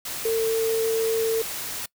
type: tone in noise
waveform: sine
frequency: 449.4 Hz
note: A4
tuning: 37 cents sharp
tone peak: -20 dBFS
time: 0.25-1.42 s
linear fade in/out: 5 ms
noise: white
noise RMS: -32 dBFS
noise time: 0.05-1.86 s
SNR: +9 dB
effects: noise-tail reverb RT60 0.1 s tail -23 dB re dry